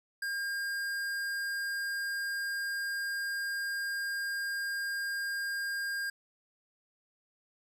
sine tone with hard clipping, 1610 Hz, G6, 46 cents sharp, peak -34 dBFS, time 0.22-6.1 s, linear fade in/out 5 ms, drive 15 dB, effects none

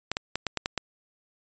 clicks, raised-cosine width 0.2 ms, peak -10 dBFS, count 7, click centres 0.116 / 0.169 / 0.356 / 0.467 / 0.573 / 0.659 / 0.777 s, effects resampled to 16000 Hz

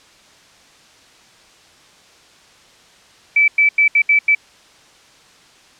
sine tone bursts at uneven times, 2311 Hz, D7, 28 cents flat, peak -9 dBFS, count 6, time 3.36-3.48 / 3.58-3.69 / 3.78-3.88 / 3.95-4.02 / 4.09-4.19 / 4.28-4.35 s, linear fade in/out 5 ms, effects white hiss -48 dBFS RMS until 5.79 s + low-pass 6000 Hz 12 dB/octave

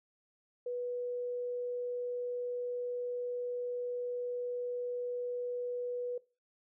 sine tone, 489.9 Hz, B4, 14 cents flat, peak -34 dBFS, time 0.66-6.18 s, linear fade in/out 5 ms, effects noise-tail reverb RT60 0.3 s tail -20 dB re dry

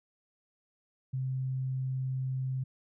sine tone, 130.81 Hz, C3, in tune, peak -30 dBFS, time 1.13-2.64 s, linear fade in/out 10 ms, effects none

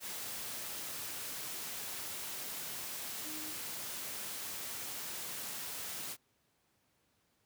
sine tone in noise, 307.8 Hz, D#4, 19 cents flat, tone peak -48 dBFS, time 3.23-3.55 s, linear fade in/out 50 ms, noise white, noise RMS -42 dBFS, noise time 0-6.17 s, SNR -9 dB, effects pink hiss -75 dBFS RMS until 7.45 s + high-pass 80 Hz 12 dB/octave

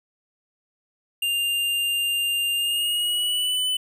square tone with pitch glide, 2800 to 3001 Hz, F7 to F#7, +4 to +24 cents, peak -22 dBFS, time 1.22-3.77 s, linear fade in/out 5 ms, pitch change +120 cents, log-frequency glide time 2.55-3.6 s, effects none

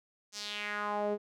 sawtooth tone with band-pass filter sweep, 207.7 Hz, G#3, in tune, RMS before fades -35 dBFS, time 0.32-1.18 s, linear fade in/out 50 ms, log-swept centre 6200 to 420 Hz, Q 2.9, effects none

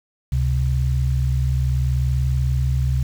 sine tone pair together, 68.5 / 129.13 Hz, C#2 / C3, -20 / -22 cents, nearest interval major seventh, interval 1098 cents, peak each -19 / -20 dBFS, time 0.32-3.03 s, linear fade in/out 5 ms, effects 7-bit

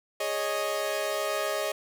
sawtooth chord, Ab suspended fourth, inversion none, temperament equal, 415.3 / 554.4 / 622.3 Hz, Ab4 / Db5 / Eb5, 0 / 0 / 0 cents, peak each -31 / -29 / -26 dBFS, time 0.2-1.72 s, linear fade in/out 5 ms, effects none

